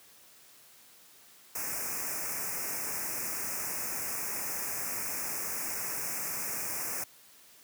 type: band-stop noise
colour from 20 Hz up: white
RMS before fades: -35 dBFS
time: 1.55-7.04 s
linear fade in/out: 5 ms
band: 2600 to 5100 Hz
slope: 96 dB/octave
effects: white hiss -57 dBFS RMS until 7.63 s + high-pass 100 Hz 12 dB/octave